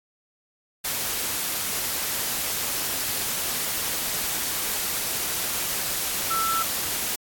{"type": "tone in noise", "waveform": "sine", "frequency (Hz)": 1331, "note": "E6", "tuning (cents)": 16, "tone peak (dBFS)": -23, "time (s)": [6.3, 6.63], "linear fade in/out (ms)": 10, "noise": "white", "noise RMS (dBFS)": -27, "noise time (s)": [0.84, 7.16], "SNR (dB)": 1, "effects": ["AAC 64 kbps"]}